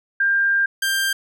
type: tone pair in turn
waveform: sine / sawtooth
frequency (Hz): 1596 / 1585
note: G6 / G6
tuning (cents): +31 / +19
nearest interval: unison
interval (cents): 12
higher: first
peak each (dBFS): -15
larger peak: neither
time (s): 0.2-0.66 / 0.82-1.13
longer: first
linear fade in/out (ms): 5
effects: none